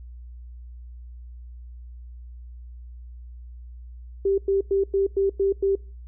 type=tone bursts; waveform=sine; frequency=392 Hz; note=G4; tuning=in tune; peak=-18 dBFS; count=7; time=4.25-5.754 s; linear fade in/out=5 ms; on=130 ms; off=99 ms; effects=noise-tail reverb RT60 0.4 s tail -25 dB re dry + added 60 Hz sine -38 dBFS peak until 6.07 s